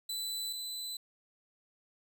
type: tone pair in turn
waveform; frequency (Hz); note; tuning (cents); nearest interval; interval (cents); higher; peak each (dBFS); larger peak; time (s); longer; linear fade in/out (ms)
sawtooth; 3993 / 4008; B7 / B7; +18 / +25; unison; 7; second; -32 / -35; first; 0.09-0.53 / 0.53-0.97; neither; 5
effects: none